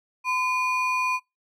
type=ring-modulated tone; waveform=triangle; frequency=1730 Hz; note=A6; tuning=30 cents flat; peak=-17 dBFS; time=0.24-1.2 s; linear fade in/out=50 ms; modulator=714 Hz; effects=noise-tail reverb RT60 0.2 s tail -23 dB re dry